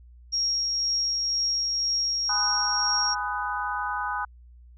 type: tone with tremolo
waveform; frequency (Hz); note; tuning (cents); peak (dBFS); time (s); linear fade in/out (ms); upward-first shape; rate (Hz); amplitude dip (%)
sine; 5588; F8; 0; -22; 0.32-3.15; 20; triangle; 2; 25
type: chord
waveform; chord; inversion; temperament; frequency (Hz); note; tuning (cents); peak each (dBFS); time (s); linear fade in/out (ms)
sine; G# minor seventh; none; just; 830.6 / 996.7 / 1245.9 / 1495.1; G#5 / B5 / D#6 / F#6; 0 / +16 / +2 / +18; -32; 2.29-4.25; 5
effects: added 60 Hz sine -47 dBFS peak until 4.77 s